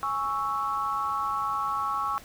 sine chord, C# minor, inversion second, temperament equal, 830.6 / 1108.7 / 1318.5 Hz, G#5 / C#6 / E6, 0 / 0 / 0 cents, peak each -34 / -28 / -31 dBFS, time 0.03-2.18 s, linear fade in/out 0 ms, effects pink hiss -49 dBFS RMS until 2.24 s

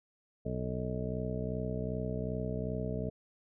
harmonic tone, 62.6 Hz, B1, 24 cents sharp, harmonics 1 / 2 / 3 / 4 / 5 / 6 / 7 / 9 / 10, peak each -41 / -38 / -39 / -42 / -50 / -51 / -40 / -48 / -42 dBFS, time 0.45-3.1 s, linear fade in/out 10 ms, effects none

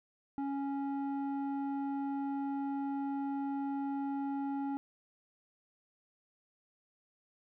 square tone with low-pass filter, 277.2 Hz, C#4, in tune, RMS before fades -36 dBFS, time 0.38-4.77 s, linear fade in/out 0 ms, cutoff 830 Hz, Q 1.5, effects none

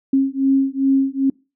sine beating tone pair, 269.1 / 271.6 Hz, C4 / C#4, +49 / -35 cents, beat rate 2.5 Hz, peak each -17 dBFS, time 0.13-1.3 s, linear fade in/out 5 ms, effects noise-tail reverb RT60 0.3 s tail -25 dB re dry

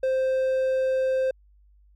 triangle tone, 523.3 Hz, C5, in tune, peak -19 dBFS, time 0.03-1.31 s, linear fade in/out 5 ms, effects added 50 Hz sine -54 dBFS peak until 1.95 s

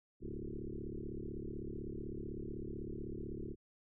sine tone with frequency modulation, 174.61 Hz, F3, in tune, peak -40 dBFS, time 0.2-3.56 s, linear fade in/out 50 ms, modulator 35.9 Hz, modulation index 6.2, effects none

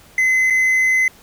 triangle tone with dropouts, 2043 Hz, C7, 42 cents flat, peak -11 dBFS, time 0.18-1.08 s, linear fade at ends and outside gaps 2 ms, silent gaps 0.501-0.505 s, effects pink hiss -47 dBFS RMS until 1.22 s

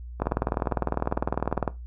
two click trains, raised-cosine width 1 ms, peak -21 / -9 dBFS, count 26 / 30, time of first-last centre 0.2-1.629 / 0.22-1.677 s, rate 17.5 / 19.9 Hz, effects noise-tail reverb RT60 0.2 s tail -17 dB re dry + added 60 Hz sine -36 dBFS peak until 1.86 s

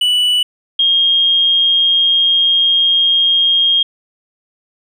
triangle / sine tone pair in turn, 2960 / 3237 Hz, F#7 / G#7, 0 / -45 cents, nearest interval major second, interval 155 cents, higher second, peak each -9 dBFS, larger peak neither, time 0.01-0.43 / 0.79-3.83 s, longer second, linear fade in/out 5 ms, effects none

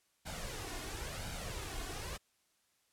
pink noise with flanger, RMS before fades -42 dBFS, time 0.25-2.18 s, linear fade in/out 20 ms, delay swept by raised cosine 1.3 to 2.8 ms, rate 0.96 Hz, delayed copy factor +0.6, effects white hiss -75 dBFS RMS until 2.92 s + low-pass 11000 Hz 12 dB/octave

